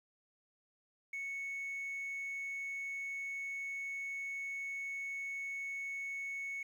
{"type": "tone", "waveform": "sine", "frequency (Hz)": 2212, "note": "C#7", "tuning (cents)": -4, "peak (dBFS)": -36, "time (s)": [1.13, 6.63], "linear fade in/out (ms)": 5, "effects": ["tanh soft clip ceiling -37 dBFS", "11-bit"]}